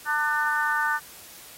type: harmonic tone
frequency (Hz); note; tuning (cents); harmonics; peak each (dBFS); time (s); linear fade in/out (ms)
299.2; D4; +32; 3 / 4 / 5 / 6; -28 / -29 / -25 / -29; 0.05-1; 50
effects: white hiss -46 dBFS RMS until 1.57 s + AAC 48 kbps